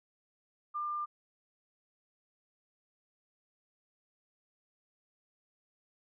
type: tone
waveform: sine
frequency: 1197 Hz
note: D6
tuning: 33 cents sharp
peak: -33 dBFS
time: 0.74-1.06 s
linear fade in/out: 20 ms
effects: none